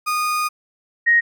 35% pulse / sine tone pair in turn, 1231 / 1873.7 Hz, D#6 / A#6, -19 / +8 cents, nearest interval perfect fifth, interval 727 cents, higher second, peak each -17 / -11 dBFS, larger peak second, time 0.06-0.49 / 1.06-1.21 s, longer first, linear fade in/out 20 ms, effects none

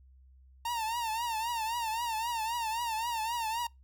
45% pulse tone with vibrato, 915 Hz, A#5, 32 cents flat, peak -31 dBFS, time 0.65-3.67 s, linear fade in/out 5 ms, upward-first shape triangle, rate 3.8 Hz, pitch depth 110 cents each way, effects noise-tail reverb RT60 0.2 s tail -25 dB re dry + added 65 Hz sine -55 dBFS peak until 3.83 s

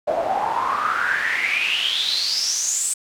pink noise with band-pass filter sweep, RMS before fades -22 dBFS, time 0.07-2.94 s, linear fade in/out 10 ms, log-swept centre 610 to 8400 Hz, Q 9, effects none

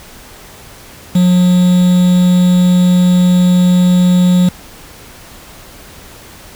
triangle tone with quantisation, 180 Hz, F#3, 47 cents flat, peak -4 dBFS, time 1.15-4.49 s, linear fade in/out 5 ms, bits 4, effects pink hiss -36 dBFS RMS until 6.55 s

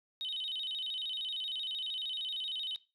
sine tone with vibrato, 3378 Hz, G#7, 29 cents sharp, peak -34 dBFS, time 0.21-2.76 s, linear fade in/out 0 ms, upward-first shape square, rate 13 Hz, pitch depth 180 cents each way, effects noise-tail reverb RT60 0.3 s tail -19 dB re dry + tanh soft clip ceiling -30 dBFS

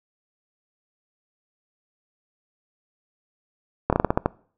slowing click train, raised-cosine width 1 ms, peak -4 dBFS, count 8, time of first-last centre 3.9-4.26 s, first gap 27 ms, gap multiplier 1.21, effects noise-tail reverb RT60 0.5 s tail -23 dB re dry

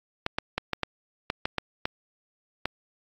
clicks, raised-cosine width 0.3 ms, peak -10 dBFS, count 10, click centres 0.264 / 0.385 / 0.58 / 0.733 / 0.833 / 1.301 / 1.455 / 1.583 / 1.855 / 2.656 s, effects AAC 64 kbps

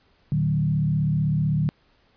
sine tone with frequency modulation, 152 Hz, D#3, 40 cents flat, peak -19 dBFS, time 0.32-1.69 s, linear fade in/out 0 ms, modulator 35.8 Hz, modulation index 0.88, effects pink hiss -62 dBFS RMS until 2.16 s + resampled to 11025 Hz

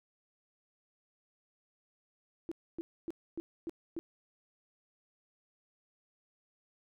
sine tone bursts, 333.5 Hz, E4, 20 cents sharp, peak -35 dBFS, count 6, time 2.49-3.99 s, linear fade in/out 0 ms, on 25 ms, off 270 ms, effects none

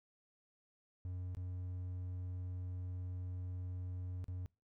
triangle tone with dropouts, 90.8 Hz, F#2, 32 cents flat, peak -38 dBFS, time 1.05-4.46 s, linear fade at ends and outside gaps 0 ms, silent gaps 1.349-1.369 / 4.242-4.282 s, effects noise-tail reverb RT60 0.3 s tail -25 dB re dry

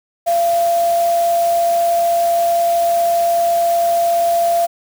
sine tone in noise, 684 Hz, F5, 36 cents flat, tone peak -12 dBFS, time 0.26-4.67 s, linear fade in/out 20 ms, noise white, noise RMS -30 dBFS, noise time 0.26-4.67 s, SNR +15 dB, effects none

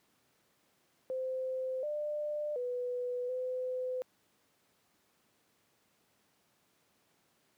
sine tone with pitch steps, 518 / 597 / 493.8 / 508 Hz, C5 / D5 / B4 / B4, -17 / +28 / 0 / +49 cents, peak -33 dBFS, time 1.1-4.02 s, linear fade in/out 0 ms, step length 730 ms, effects pink hiss -72 dBFS RMS until 7.57 s + high-pass 150 Hz 12 dB/octave

